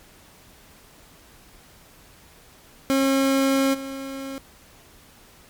30% pulse tone with level steps, 270.6 Hz, C#4, 42 cents flat, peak -15 / -28 dBFS, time 2.9-4.38 s, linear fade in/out 0 ms, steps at 3.73 s, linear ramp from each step 20 ms, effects pink hiss -51 dBFS RMS until 5.49 s + MP3 96 kbps

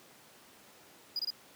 triangle tone bursts, 4909 Hz, D#8, 24 cents flat, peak -30 dBFS, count 3, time 1.16-1.304 s, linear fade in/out 2 ms, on 32 ms, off 24 ms, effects pink hiss -57 dBFS RMS until 1.55 s + high-pass 200 Hz 12 dB/octave

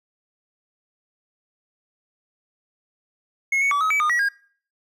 triangle tone with pitch steps, 2172 / 2220 / 1148 / 1274 / 2294 / 1221 / 1923 / 1625 Hz, C#7 / C#7 / D6 / D#6 / D7 / D#6 / B6 / G#6, -36 / +2 / -40 / +41 / -41 / -33 / -47 / -38 cents, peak -16 dBFS, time 3.52-4.288 s, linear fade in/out 5 ms, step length 96 ms, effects noise-tail reverb RT60 0.5 s tail -23 dB re dry

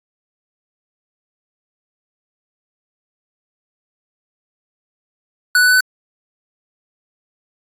square tone with pitch steps, 1480 / 1488.6 / 1497.2 / 1505.9 Hz, F#6 / F#6 / F#6 / F#6, 0 / +10 / +20 / +30 cents, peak -10 dBFS, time 5.55-5.806 s, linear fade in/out 2 ms, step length 64 ms, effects AAC 48 kbps

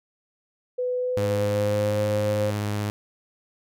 sine tone with pitch glide, 498.9 to 526.4 Hz, B4 to C5, +17 to +10 cents, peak -23 dBFS, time 0.78-2.51 s, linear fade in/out 10 ms, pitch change +93 cents, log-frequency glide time 0.98-1.98 s
sawtooth tone with vibrato, 103.83 Hz, G#2, in tune, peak -21 dBFS, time 1.17-2.9 s, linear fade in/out 0 ms, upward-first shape sine, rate 16 Hz, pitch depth 16 cents each way
effects none

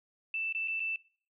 sine tone with dropouts, 2654 Hz, E7, 11 cents sharp, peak -31 dBFS, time 0.34-0.96 s, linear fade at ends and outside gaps 2 ms, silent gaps 0.526-0.548 / 0.676-0.681 / 0.797-0.802 s, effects noise-tail reverb RT60 0.5 s tail -22 dB re dry

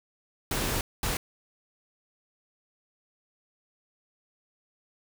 pink noise bursts at uneven times, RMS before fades -29 dBFS, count 2, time 0.51-0.81 / 1.03-1.17 s, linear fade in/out 2 ms, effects none

